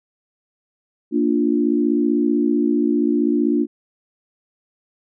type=chord; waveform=sine; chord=Bb major; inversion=none; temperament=equal; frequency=233.1 / 293.7 / 349.2 Hz; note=Bb3 / D4 / F4; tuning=0 / 0 / 0 cents; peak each=-20 / -18 / -21 dBFS; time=1.11-3.67 s; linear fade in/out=50 ms; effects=none